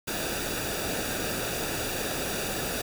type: noise with comb filter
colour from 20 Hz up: pink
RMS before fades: -31 dBFS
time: 0.07-2.82 s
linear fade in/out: 10 ms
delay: 0.95 ms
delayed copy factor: -0.6
effects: none